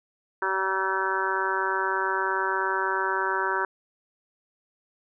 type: harmonic tone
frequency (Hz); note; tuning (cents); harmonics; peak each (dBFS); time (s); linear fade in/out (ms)
191.2; G3; -43; 2 / 3 / 4 / 5 / 6 / 7 / 8 / 9; -31 / -39 / -40 / -28 / -34 / -32 / -29 / -35; 0.42-3.65; 2
effects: none